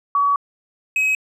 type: tone pair in turn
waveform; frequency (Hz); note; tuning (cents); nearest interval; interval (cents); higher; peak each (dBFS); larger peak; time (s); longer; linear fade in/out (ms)
sine / triangle; 1134 / 2546; C#6 / D#7; +39 / +39; octave + major second; 1400; second; -14; neither; 0.15-0.36 / 0.96-1.15; first; 2
effects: resampled to 32000 Hz